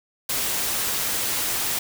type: noise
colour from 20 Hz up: white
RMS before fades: -25 dBFS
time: 0.29-1.79 s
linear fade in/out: 5 ms
effects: none